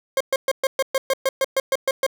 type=tone bursts; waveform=40% pulse; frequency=535 Hz; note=C5; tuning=38 cents sharp; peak=-16 dBFS; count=13; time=0.17-2.065 s; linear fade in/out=2 ms; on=35 ms; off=120 ms; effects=none